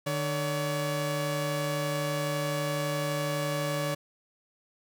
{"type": "tone pair together", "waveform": "sawtooth", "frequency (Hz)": [150, 568.1], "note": ["D3", "C#5"], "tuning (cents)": [37, 42], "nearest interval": "octave + major seventh", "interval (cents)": 2305, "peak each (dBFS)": -27, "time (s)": [0.06, 3.95], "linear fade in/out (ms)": 10, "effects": []}